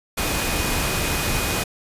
sine tone in noise, 2484 Hz, D#7, 3 cents flat, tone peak -32 dBFS, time 0.17-1.64 s, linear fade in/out 10 ms, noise pink, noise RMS -23 dBFS, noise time 0.17-1.64 s, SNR -12 dB, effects resampled to 32000 Hz

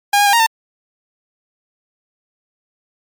sawtooth tone with pitch steps, 812 / 819 / 805 / 932 / 900 Hz, G#5 / G#5 / G5 / A#5 / A5, -39 / -24 / +46 / -1 / +39 cents, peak -6 dBFS, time 0.13-0.465 s, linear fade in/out 5 ms, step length 67 ms, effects MP3 96 kbps

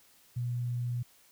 sine tone, 121.6 Hz, B2, 26 cents flat, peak -30 dBFS, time 0.36-1.03 s, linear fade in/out 10 ms, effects white hiss -62 dBFS RMS until 1.31 s

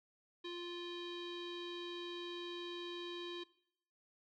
square tone with low-pass filter, 349.2 Hz, F4, in tune, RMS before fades -45 dBFS, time 0.44-3.44 s, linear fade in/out 10 ms, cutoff 3600 Hz, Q 9.1, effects noise-tail reverb RT60 0.7 s tail -20 dB re dry

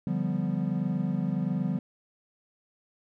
triangle chord, G dominant seventh, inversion second, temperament equal, 146.83 / 174.61 / 196 / 246.9 Hz, D3 / F3 / G3 / B3, 0 / 0 / 0 / 0 cents, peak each -31 / -28 / -29 / -32 dBFS, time 0.07-1.79 s, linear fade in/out 2 ms, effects none

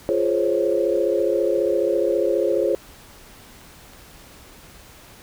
sine chord, Db major seventh, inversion first, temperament just, 346.5 / 415.8 / 519.7 / 554.4 Hz, F4 / Ab4 / C5 / Db5, -14 / +2 / -12 / 0 cents, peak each -23 dBFS, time 0.09-2.75 s, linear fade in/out 0 ms
clicks, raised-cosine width 0.3 ms, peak -31 dBFS, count 3, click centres 2.82 / 3.615 / 3.935 s
effects pink hiss -46 dBFS RMS until 5.22 s

